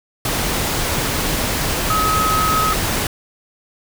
sine tone in noise, 1274 Hz, D#6, 41 cents sharp, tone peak -16 dBFS, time 1.9-2.73 s, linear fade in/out 2 ms, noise pink, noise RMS -20 dBFS, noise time 0.25-3.07 s, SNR +1 dB, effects none

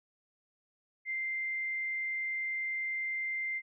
sine tone, 2090 Hz, C7, 2 cents flat, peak -32 dBFS, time 1.05-3.62 s, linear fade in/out 50 ms, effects none

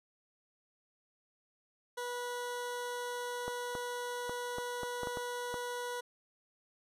20% pulse tone, 488.1 Hz, B4, 20 cents flat, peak -32 dBFS, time 1.97-6.01 s, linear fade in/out 10 ms
clicks, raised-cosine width 1 ms, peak -25 dBFS, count 9, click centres 3.48 / 3.752 / 4.295 / 4.584 / 4.833 / 5.033 / 5.072 / 5.172 / 5.542 s
effects resampled to 32000 Hz

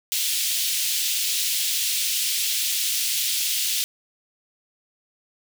pink high-pass noise, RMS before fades -24 dBFS, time 0.12-3.84 s, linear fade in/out 0 ms, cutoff 2900 Hz, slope 24 dB/octave, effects none

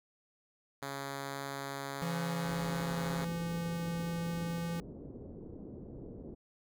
5% pulse tone with pitch glide, 138.59 to 136.92 Hz, C#3 to C#3, 0 to -21 cents, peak -27 dBFS, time 0.82-3.25 s, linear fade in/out 5 ms, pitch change -21 cents, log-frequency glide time 2.55-3.04 s
square tone, 169 Hz, E3, 43 cents sharp, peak -35 dBFS, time 2.02-4.8 s, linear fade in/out 0 ms
white low-pass noise, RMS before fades -47 dBFS, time 2.44-6.35 s, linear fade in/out 10 ms, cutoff 410 Hz, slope 24 dB/octave
effects none

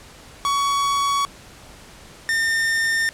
45% pulse tone pair in turn, 1123 / 1812.1 Hz, C#6 / A#6, +22 / -49 cents, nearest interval minor sixth, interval 829 cents, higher second, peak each -18 dBFS, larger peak neither, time 0.45-1.25 / 2.29-3.09 s, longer neither, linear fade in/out 0 ms, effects pink hiss -44 dBFS RMS until 3.13 s + low-pass 10000 Hz 12 dB/octave

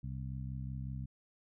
harmonic tone, 65.41 Hz, C2, in tune, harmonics 1 / 2 / 3 / 4, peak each -43 / -40 / -47 / -54 dBFS, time 0.03-1.06 s, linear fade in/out 10 ms, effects none

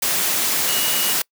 sine tone in noise, 2896 Hz, F#7, 38 cents flat, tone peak -26 dBFS, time 0.68-1.13 s, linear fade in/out 5 ms, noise white, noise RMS -20 dBFS, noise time 0.02-1.22 s, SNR -9 dB, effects noise-tail reverb RT60 0.1 s tail -26 dB re dry + high-pass 150 Hz 12 dB/octave

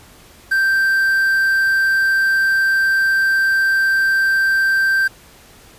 triangle tone with quantisation, 1568 Hz, G6, in tune, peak -11 dBFS, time 0.51-5.08 s, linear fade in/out 10 ms, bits 6, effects pink hiss -45 dBFS RMS until 5.78 s + resampled to 32000 Hz

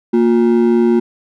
triangle ring-modulated tone, 294.2 Hz, D4, 3 cents sharp, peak -4 dBFS, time 0.13-1 s, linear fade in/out 10 ms, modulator 62.2 Hz, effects none

